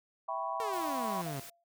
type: chord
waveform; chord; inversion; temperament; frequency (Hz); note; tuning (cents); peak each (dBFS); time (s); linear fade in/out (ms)
sine; C# half-diminished seventh; first; equal; 659.3 / 784 / 987.8 / 1108.7; E5 / G5 / B5 / C#6; 0 / 0 / 0 / 0; -39 / -39 / -37 / -39; 0.28-1.22; 10
type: exponential sweep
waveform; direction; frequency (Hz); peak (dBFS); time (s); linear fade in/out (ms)
sawtooth; down; 466.2 to 130.81; -33; 0.6-1.4; 0
type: noise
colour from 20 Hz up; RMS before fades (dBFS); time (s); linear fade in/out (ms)
white; -48; 0.73-1.5; 5
type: tone with exponential decay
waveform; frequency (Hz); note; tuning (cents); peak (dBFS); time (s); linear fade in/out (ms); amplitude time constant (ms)
sine; 686; F5; -31; -36; 1.26-1.64; 5; 81
effects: none